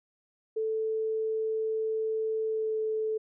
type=tone with pitch glide; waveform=sine; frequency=440 to 436.5 Hz; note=A4 to A4; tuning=0 to -14 cents; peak=-27 dBFS; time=0.56-3.18 s; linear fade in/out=10 ms; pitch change=-14 cents; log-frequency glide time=2.46-2.78 s; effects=none